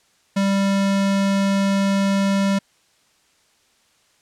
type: tone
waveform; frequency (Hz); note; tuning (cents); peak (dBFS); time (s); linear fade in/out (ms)
square; 196.7; G3; +6; -17; 0.36-2.59; 10
effects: white hiss -60 dBFS RMS until 4.21 s + low-pass 8000 Hz 12 dB/octave